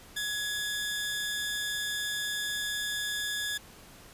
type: tone pair together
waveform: sawtooth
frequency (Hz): 1678 / 3562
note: G#6 / A7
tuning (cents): +17 / +21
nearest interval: octave + minor second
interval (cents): 1304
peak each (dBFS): -29 / -32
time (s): 0.16-3.58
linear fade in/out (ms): 10
effects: pink hiss -52 dBFS RMS until 4.13 s + resampled to 32000 Hz